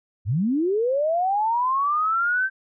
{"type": "linear sweep", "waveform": "sine", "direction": "up", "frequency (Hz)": [83.6, 1570], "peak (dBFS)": -19, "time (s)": [0.25, 2.5], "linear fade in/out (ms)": 50, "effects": []}